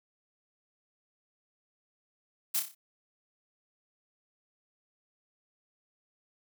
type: noise with echo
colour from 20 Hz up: blue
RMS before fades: -29 dBFS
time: 2.54-2.6 s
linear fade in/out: 10 ms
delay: 30 ms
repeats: 5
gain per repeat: -6 dB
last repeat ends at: 2.75 s
effects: none